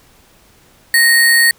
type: tone with sample-and-hold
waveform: sine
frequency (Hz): 1864.7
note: A#6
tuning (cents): 0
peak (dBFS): -7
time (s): 0.94-1.51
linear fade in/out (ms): 2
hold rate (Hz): 6300
effects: pink hiss -49 dBFS RMS until 1.58 s